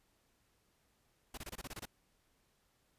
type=noise bursts; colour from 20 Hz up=pink; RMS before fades=-45 dBFS; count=9; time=1.34-1.855 s; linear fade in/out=5 ms; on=35 ms; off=25 ms; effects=pink hiss -75 dBFS RMS until 2.98 s + resampled to 32000 Hz